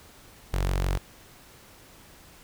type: tone with notch filter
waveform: sawtooth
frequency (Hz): 46.25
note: F#1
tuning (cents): 0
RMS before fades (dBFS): -26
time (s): 0.53-0.98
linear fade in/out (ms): 10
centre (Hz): 240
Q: 1.7
effects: pink hiss -52 dBFS RMS until 2.43 s